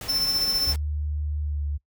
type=noise; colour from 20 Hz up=pink; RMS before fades=-36 dBFS; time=0.01-0.76 s; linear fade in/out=2 ms
type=tone with tremolo; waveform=45% pulse; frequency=5330 Hz; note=E8; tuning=18 cents sharp; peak=-20 dBFS; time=0.08-0.74 s; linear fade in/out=20 ms; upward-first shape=sine; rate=15 Hz; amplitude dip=40%
type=tone with pitch glide; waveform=sine; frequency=74.5 to 72.63 Hz; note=D2 to D2; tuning=+25 to -19 cents; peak=-25 dBFS; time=0.66-1.78 s; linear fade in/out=20 ms; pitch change=-44 cents; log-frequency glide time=1.42-1.64 s
effects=noise-tail reverb RT60 0.1 s tail -21 dB re dry